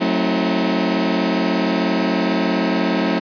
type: chord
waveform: sawtooth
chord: F# diminished seventh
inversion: none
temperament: just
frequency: 185 / 222 / 266.4 / 319.7 Hz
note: F#3 / A3 / C4 / Eb4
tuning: 0 / +16 / +31 / +47 cents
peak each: -18 dBFS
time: 0-3.2 s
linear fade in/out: 20 ms
effects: resampled to 11025 Hz